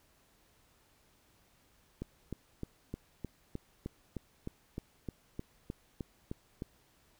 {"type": "click train", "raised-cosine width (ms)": 3, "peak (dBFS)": -25, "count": 16, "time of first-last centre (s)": [2.02, 6.621], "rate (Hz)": 3.26, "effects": ["pink hiss -68 dBFS RMS until 7.19 s"]}